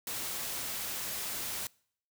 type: noise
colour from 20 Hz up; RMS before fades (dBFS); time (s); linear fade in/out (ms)
white; -37; 0.07-1.67; 2
effects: noise-tail reverb RT60 0.6 s tail -25 dB re dry